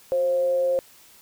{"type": "tone with frequency modulation", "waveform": "sine", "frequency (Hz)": 530, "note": "C5", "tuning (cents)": 22, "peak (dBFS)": -19, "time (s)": [0.12, 0.79], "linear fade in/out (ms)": 0, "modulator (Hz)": 165, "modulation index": 0.21, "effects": ["white hiss -52 dBFS RMS until 1.21 s"]}